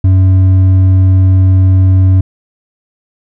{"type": "tone with hard clipping", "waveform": "sine", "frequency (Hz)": 93.8, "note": "F#2", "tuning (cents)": 24, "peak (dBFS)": -5, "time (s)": [0.04, 2.21], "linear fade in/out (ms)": 5, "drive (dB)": 4, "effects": []}